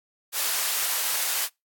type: high-pass noise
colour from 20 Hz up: white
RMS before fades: -26 dBFS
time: 0.32-1.49 s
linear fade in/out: 50 ms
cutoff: 710 Hz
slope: 12 dB/octave
effects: noise-tail reverb RT60 0.2 s tail -26 dB re dry + AAC 64 kbps